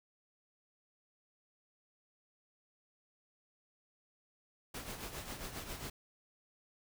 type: noise with tremolo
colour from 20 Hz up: pink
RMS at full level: -42 dBFS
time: 4.74-5.9 s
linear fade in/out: 5 ms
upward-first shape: triangle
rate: 7.4 Hz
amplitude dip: 65%
effects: none